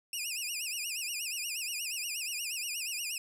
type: tone with vibrato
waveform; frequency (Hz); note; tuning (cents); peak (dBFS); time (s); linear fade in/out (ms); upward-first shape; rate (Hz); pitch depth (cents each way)
15% pulse; 2637; E7; 0; -27; 0.13-3.18; 2; sine; 8.4; 170
effects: none